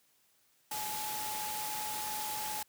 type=tone in noise; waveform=sine; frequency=852 Hz; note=G#5; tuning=44 cents sharp; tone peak=-39 dBFS; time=0.71-2.63 s; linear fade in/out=5 ms; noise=white; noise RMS=-39 dBFS; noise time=0.71-2.63 s; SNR=-3 dB; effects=white hiss -70 dBFS RMS until 2.68 s + high-pass 60 Hz 12 dB/octave